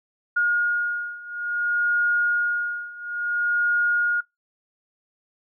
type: beating tone pair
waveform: sine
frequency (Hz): 1430 / 1430.58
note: F6 / F6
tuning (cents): +41 / +41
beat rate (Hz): 0.58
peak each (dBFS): -24 / -22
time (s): 0.36-4.21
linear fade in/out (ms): 10
effects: noise-tail reverb RT60 0.2 s tail -26 dB re dry